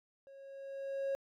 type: tone with level ramp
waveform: triangle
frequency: 547 Hz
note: C#5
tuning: 23 cents flat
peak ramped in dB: -51 to -29 dBFS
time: 0.27-1.15 s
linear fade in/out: 0 ms
effects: tanh soft clip ceiling -25 dBFS